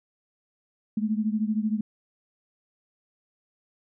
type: beating tone pair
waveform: sine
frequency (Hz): 211.7 / 224.7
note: G#3 / A3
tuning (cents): +33 / +37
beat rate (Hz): 13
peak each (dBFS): -25 / -28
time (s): 0.97-1.81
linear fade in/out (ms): 5
effects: none